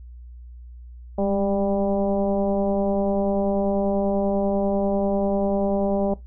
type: tone with frequency modulation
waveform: sine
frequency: 397.1 Hz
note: G4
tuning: 22 cents sharp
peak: -19 dBFS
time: 1.18-6.14 s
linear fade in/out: 5 ms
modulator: 196 Hz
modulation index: 1.7
effects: noise-tail reverb RT60 0.2 s tail -19 dB re dry + added 60 Hz sine -38 dBFS peak until 6.26 s